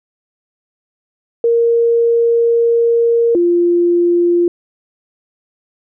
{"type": "tone pair in turn", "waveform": "sine", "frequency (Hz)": [466.2, 347.2], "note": ["A#4", "F4"], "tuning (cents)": [0, -10], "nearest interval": "perfect fourth", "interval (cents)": 510, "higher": "first", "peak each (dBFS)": -9, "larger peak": "neither", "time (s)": [[1.44, 3.35], [3.35, 4.48]], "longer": "first", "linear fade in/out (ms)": 2, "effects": []}